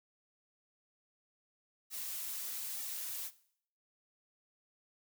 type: noise with flanger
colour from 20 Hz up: blue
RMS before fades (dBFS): -41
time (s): 1.9-3.31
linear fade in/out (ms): 50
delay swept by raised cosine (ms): 1.9 to 7.7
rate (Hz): 1.1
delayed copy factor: -0.8
effects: noise-tail reverb RT60 0.6 s tail -17 dB re dry